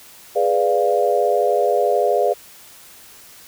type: chord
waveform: sine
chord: G# diminished seventh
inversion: none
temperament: equal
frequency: 415.3 / 493.9 / 587.3 / 698.5 Hz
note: G#4 / B4 / D5 / F5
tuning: 0 / 0 / 0 / 0 cents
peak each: -20 dBFS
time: 0.35-2.34 s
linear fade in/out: 20 ms
effects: white hiss -44 dBFS RMS until 3.47 s